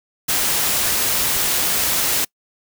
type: noise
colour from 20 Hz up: white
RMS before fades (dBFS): -19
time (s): 0.28-2.25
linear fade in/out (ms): 10
effects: noise-tail reverb RT60 0.1 s tail -26 dB re dry